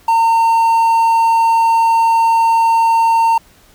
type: tone with quantisation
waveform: triangle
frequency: 912 Hz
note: A#5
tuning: 38 cents flat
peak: -7 dBFS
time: 0.08-3.38 s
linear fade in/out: 5 ms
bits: 6
effects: pink hiss -48 dBFS RMS until 3.74 s